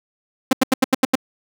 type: tone bursts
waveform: sawtooth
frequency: 261.6 Hz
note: C4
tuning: in tune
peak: -7 dBFS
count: 7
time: 0.51-1.155 s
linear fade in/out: 5 ms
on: 21 ms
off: 83 ms
effects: none